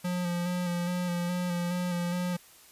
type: tone with vibrato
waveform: square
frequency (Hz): 176.6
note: F3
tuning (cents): +20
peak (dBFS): -29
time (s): 0.04-2.37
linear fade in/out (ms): 10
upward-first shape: square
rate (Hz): 2.4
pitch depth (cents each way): 22
effects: white hiss -55 dBFS RMS until 2.71 s + resampled to 32000 Hz